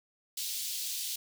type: high-pass noise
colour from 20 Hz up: pink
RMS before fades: -36 dBFS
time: 0.37-1.16 s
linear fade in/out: 5 ms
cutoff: 3400 Hz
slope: 24 dB/octave
effects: none